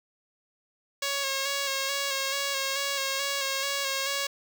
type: tone with vibrato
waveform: 5% pulse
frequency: 550 Hz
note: C#5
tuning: 14 cents flat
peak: -16 dBFS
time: 1.02-4.27 s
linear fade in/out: 5 ms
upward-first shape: square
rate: 2.3 Hz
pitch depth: 24 cents each way
effects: none